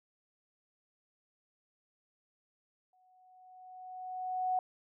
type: tone with exponential growth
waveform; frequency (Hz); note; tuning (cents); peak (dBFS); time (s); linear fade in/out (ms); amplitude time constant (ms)
sine; 740; F#5; 0; -27; 2.93-4.59; 2; 360
effects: none